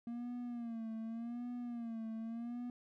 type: tone with vibrato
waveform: triangle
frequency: 233.2 Hz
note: A#3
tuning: 1 cent sharp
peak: -38 dBFS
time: 0.07-2.7 s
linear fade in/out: 2 ms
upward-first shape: sine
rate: 0.86 Hz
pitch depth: 80 cents each way
effects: none